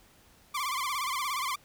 sawtooth tone with vibrato, 1099 Hz, C#6, 15 cents flat, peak -26 dBFS, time 0.54-1.56 s, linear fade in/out 10 ms, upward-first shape sine, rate 17 Hz, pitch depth 140 cents each way, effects pink hiss -60 dBFS RMS until 1.64 s

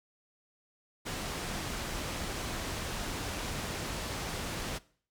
pink low-pass noise, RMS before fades -37 dBFS, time 1.05-4.79 s, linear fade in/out 20 ms, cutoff 8900 Hz, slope 12 dB/octave, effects noise-tail reverb RT60 0.5 s tail -21 dB re dry

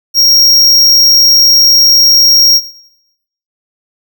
square tone, 5588 Hz, F8, in tune, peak -4 dBFS, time 0.14-2.61 s, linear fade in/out 50 ms, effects noise-tail reverb RT60 0.9 s tail -17 dB re dry

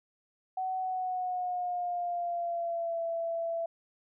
sine tone with pitch glide, 750 to 668.2 Hz, F#5 to E5, +23 to +23 cents, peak -30 dBFS, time 0.57-3.66 s, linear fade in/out 5 ms, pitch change -200 cents, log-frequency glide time 0.77-3.01 s, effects none

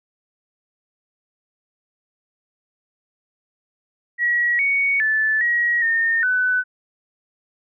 sine tone with pitch steps, 1916 / 2231 / 1748 / 1902 / 1828 / 1501 Hz, A#6 / C#7 / A6 / A#6 / A#6 / F#6, +47 / +11 / -12 / +34 / -34 / +24 cents, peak -16 dBFS, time 4.18-6.64 s, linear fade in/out 50 ms, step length 410 ms, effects none

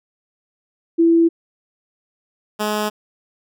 sine / 10% pulse tone pair in turn, 333.1 / 211.4 Hz, E4 / G#3, +18 / +31 cents, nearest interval minor sixth, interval 787 cents, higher first, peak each -10 / -11 dBFS, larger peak first, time 0.98-1.29 / 2.59-2.9 s, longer neither, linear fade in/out 20 ms, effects none

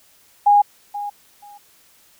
sine tone with echo, 820 Hz, G#5, 22 cents flat, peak -9 dBFS, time 0.46-0.62 s, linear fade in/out 10 ms, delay 480 ms, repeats 2, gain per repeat -15 dB, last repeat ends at 1.58 s, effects white hiss -54 dBFS RMS until 2.19 s

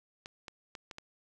clicks, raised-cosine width 0.2 ms, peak -26 dBFS, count 5, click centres 0.259 / 0.482 / 0.752 / 0.912 / 0.984 s, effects none

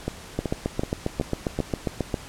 two click trains, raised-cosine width 2 ms, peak -10 / -12 dBFS, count 14 / 5, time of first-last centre 0.39-2.142 / 0.08-1.589 s, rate 7.42 / 2.65 Hz, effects pink hiss -42 dBFS RMS until 2.28 s + low-pass 10000 Hz 12 dB/octave

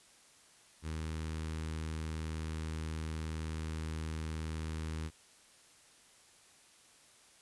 sawtooth tone with notch filter, 79.1 Hz, D#2, 29 cents sharp, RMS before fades -39 dBFS, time 0.82-5.11 s, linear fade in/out 50 ms, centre 660 Hz, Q 1.3, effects white hiss -62 dBFS RMS until 7.41 s + resampled to 24000 Hz

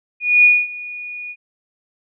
sine tone with ADSR envelope, 2454 Hz, D#7, 25 cents flat, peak -6 dBFS, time 0.2-1.36 s, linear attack 240 ms, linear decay 230 ms, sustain -21 dB, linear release 55 ms, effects none

